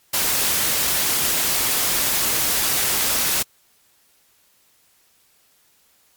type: noise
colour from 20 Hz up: white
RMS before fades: -20 dBFS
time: 0.13-3.43 s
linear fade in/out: 10 ms
effects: white hiss -59 dBFS RMS until 6.16 s + MP3 96 kbps